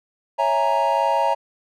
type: chord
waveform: triangle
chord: A# half-diminished seventh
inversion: first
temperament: equal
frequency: 554.4 / 659.3 / 830.6 / 932.3 Hz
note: C#5 / E5 / G#5 / A#5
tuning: 0 / 0 / 0 / 0 cents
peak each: -22 / -22 / -22 / -18 dBFS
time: 0.38-1.35 s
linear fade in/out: 20 ms
effects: none